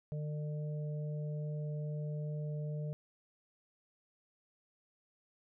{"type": "harmonic tone", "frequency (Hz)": 150.2, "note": "D3", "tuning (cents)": 39, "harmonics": [1, 3, 4], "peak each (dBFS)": [-36, -49, -49], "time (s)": [0.12, 2.93], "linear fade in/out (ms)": 0, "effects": []}